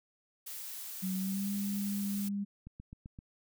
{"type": "noise", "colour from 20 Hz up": "blue", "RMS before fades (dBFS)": -43, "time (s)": [0.46, 2.29], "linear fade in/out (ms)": 10}
{"type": "tone with pitch glide", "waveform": "sine", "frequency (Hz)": [187.7, 201.2], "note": ["F#3", "G3"], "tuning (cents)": [25, 45], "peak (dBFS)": -32, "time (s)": [1.02, 2.45], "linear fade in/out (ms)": 20, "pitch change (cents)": 120, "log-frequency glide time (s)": [1.14, 1.51]}
{"type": "click train", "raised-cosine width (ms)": 5, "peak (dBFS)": -34, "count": 5, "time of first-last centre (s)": [2.67, 3.189], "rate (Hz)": 7.71}
{"effects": []}